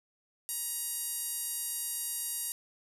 5% pulse tone with band-pass filter, 948 Hz, A#5, 29 cents sharp, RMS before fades -36 dBFS, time 0.49-2.52 s, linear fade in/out 0 ms, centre 11000 Hz, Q 1.8, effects 10-bit

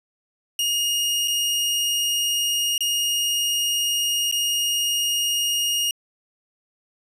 sawtooth tone with dropouts, 2858 Hz, F7, 39 cents sharp, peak -17 dBFS, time 0.59-5.91 s, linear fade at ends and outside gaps 2 ms, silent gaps 1.276-1.28 / 2.78-2.806 / 4.314-4.324 s, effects resampled to 32000 Hz

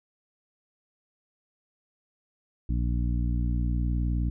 harmonic tone, 59.6 Hz, A#1, 39 cents sharp, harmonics 1 / 2 / 3 / 4 / 5, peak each -25 / -31 / -35 / -37 / -39 dBFS, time 2.69-4.3 s, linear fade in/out 5 ms, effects none

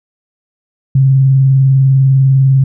sine tone with vibrato, 134.1 Hz, C3, 43 cents sharp, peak -5 dBFS, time 0.95-2.64 s, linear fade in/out 5 ms, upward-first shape triangle, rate 20 Hz, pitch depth 59 cents each way, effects none

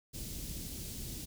pink band-stop noise, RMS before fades -42 dBFS, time 0.13-1.26 s, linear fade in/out 20 ms, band 270 to 4600 Hz, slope 12 dB/octave, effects none

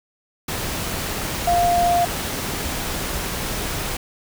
sine tone in noise, 698.5 Hz, F5, in tune, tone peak -15 dBFS, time 1.47-2.05 s, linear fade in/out 5 ms, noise pink, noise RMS -26 dBFS, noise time 0.48-3.97 s, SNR +8 dB, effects none

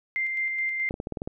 sine tone with tremolo, 2093 Hz, C7, in tune, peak -24 dBFS, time 0.16-0.89 s, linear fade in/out 0 ms, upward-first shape square, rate 4.7 Hz, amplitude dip 30%
clicks, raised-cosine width 2 ms, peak -18 dBFS, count 8, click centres 0.909 / 0.941 / 1.001 / 1.071 / 1.123 / 1.172 / 1.219 / 1.275 s
effects none

